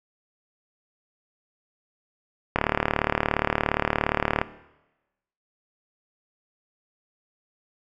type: click train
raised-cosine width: 0.5 ms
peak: -5 dBFS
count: 70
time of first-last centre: 2.56-4.415 s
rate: 37.2 Hz
effects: noise-tail reverb RT60 1.0 s tail -17 dB re dry